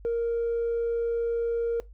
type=tone with tanh clipping; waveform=triangle; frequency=466.2 Hz; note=A#4; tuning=in tune; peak=-24 dBFS; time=0.05-1.8 s; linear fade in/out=0 ms; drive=5 dB; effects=noise-tail reverb RT60 0.2 s tail -21 dB re dry + added 50 Hz sine -45 dBFS peak until 1.93 s

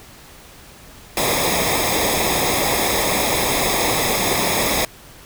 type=noise with comb filter; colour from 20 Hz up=pink; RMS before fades=-19 dBFS; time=1.17-4.85 s; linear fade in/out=2 ms; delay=0.68 ms; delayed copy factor=-0.75; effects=pink hiss -43 dBFS RMS until 5.25 s

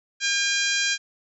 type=harmonic tone; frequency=805 Hz; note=G5; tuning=46 cents sharp; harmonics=2 / 3 / 4 / 5 / 6 / 7 / 8 / 9; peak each=-26 / -28 / -29 / -30 / -31 / -31 / -32 / -33 dBFS; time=0.2-0.98 s; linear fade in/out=50 ms; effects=none

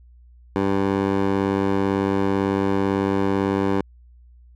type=tone with band-pass filter; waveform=15% pulse; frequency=98 Hz; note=G2; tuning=in tune; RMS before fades=-21 dBFS; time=0.56-3.81 s; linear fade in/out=0 ms; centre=520 Hz; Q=0.72; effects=added 60 Hz sine -46 dBFS peak until 4.55 s

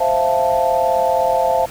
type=chord; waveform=sine; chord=F major seventh; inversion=second; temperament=equal; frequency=523.3 / 659.3 / 698.5 / 880 Hz; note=C5 / E5 / F5 / A5; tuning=0 / 0 / 0 / 0 cents; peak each=-19 dBFS; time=0-1.66 s; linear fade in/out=10 ms; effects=pink hiss -36 dBFS RMS until 1.7 s

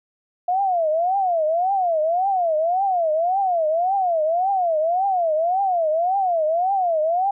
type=tone with vibrato; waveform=sine; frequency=698.5 Hz; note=F5; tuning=in tune; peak=-17 dBFS; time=0.48-7.31 s; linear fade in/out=5 ms; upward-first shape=triangle; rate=1.8 Hz; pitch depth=250 cents each way; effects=none

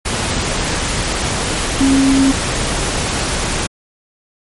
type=tone in noise; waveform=sine; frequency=270.1 Hz; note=C#4; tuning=45 cents flat; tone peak=-9 dBFS; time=1.8-2.32 s; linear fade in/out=10 ms; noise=pink; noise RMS=-18 dBFS; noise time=0.05-3.67 s; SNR=+6 dB; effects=MP3 48 kbps

